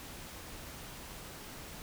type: silence
effects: pink hiss -47 dBFS RMS until 1.82 s